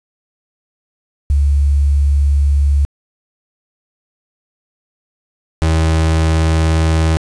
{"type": "tone pair in turn", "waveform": ["sine", "35% pulse"], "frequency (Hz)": [71, 80.27], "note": ["C#2", "E2"], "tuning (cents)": [42, -45], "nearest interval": "major second", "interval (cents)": 213, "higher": "second", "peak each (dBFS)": -9, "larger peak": "neither", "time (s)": [[1.3, 2.85], [5.62, 7.17]], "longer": "neither", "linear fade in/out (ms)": 0, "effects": ["resampled to 22050 Hz", "7-bit"]}